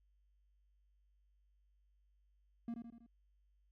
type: tone with echo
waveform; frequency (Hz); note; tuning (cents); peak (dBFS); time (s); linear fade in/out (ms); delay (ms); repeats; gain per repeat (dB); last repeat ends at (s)
triangle; 233.1; A#3; 0; -37; 2.68-2.74; 2; 81; 4; -5; 3.064
effects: added 50 Hz sine -70 dBFS peak until 3.71 s